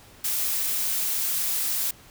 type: noise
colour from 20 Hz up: blue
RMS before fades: -26 dBFS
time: 0.24-1.91 s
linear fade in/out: 5 ms
effects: pink hiss -51 dBFS RMS until 2.1 s